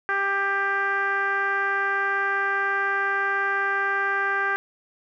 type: tone with low-pass filter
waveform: 10% pulse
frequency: 395.1 Hz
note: G4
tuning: 14 cents sharp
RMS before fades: -24 dBFS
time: 0.09-4.56 s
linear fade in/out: 0 ms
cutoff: 1600 Hz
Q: 3.7
effects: none